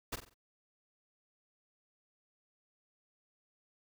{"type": "noise with echo", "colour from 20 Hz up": "pink", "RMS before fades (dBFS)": -38, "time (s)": [0.12, 0.16], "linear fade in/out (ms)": 10, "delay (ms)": 46, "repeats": 4, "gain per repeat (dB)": -8, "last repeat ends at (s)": 0.344, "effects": []}